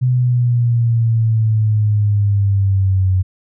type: exponential sweep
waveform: sine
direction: down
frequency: 127 to 92.5 Hz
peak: -11 dBFS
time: 0.01-3.23 s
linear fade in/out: 20 ms
effects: none